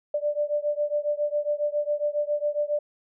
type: beating tone pair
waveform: sine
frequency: 587.3 / 594.6 Hz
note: D5 / D5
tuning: 0 / +21 cents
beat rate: 7.3 Hz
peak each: -26 / -27 dBFS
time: 0.14-2.79 s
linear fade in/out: 5 ms
effects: none